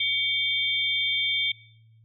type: tone cluster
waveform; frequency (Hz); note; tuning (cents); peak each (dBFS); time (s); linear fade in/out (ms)
sine; 2259 / 3201 / 3558; C#7 / G7 / A7; +32 / +36 / +19; -27; 0-1.52; 5
effects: noise-tail reverb RT60 0.8 s tail -22 dB re dry + added 112 Hz sine -53 dBFS peak until 2.04 s